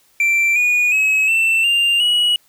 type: tone with pitch steps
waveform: triangle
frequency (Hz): 2349 / 2453 / 2562 / 2675 / 2793 / 2917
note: D7 / D#7 / E7 / E7 / F7 / F#7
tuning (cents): 0 / -25 / -50 / +25 / -1 / -25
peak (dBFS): -11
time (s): 0.2-2.36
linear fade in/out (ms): 2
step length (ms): 360
effects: white hiss -56 dBFS RMS until 2.48 s